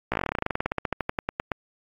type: slowing click train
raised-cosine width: 0.5 ms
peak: -10 dBFS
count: 28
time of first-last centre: 0.12-1.518 s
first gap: 16 ms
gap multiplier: 1.08
effects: AAC 48 kbps